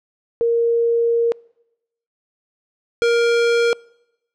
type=tone pair in turn; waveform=sine / square; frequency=466.2 / 469.4 Hz; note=A#4 / A#4; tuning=0 / +12 cents; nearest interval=unison; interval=12 cents; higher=second; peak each=-14 dBFS; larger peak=neither; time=0.41-1.32 / 3.02-3.73 s; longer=first; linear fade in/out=0 ms; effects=noise-tail reverb RT60 0.9 s tail -26 dB re dry + low-pass 5000 Hz 12 dB/octave